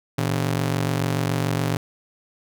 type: ring-modulated tone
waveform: sawtooth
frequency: 136.9 Hz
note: C#3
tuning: 21 cents flat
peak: -14 dBFS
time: 0.18-1.77 s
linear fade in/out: 2 ms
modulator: 23.5 Hz
effects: none